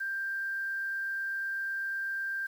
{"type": "tone with quantisation", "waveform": "sine", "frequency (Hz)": 1582, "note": "G6", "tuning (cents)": 15, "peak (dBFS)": -31, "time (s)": [0, 2.47], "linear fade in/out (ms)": 10, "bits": 9, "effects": []}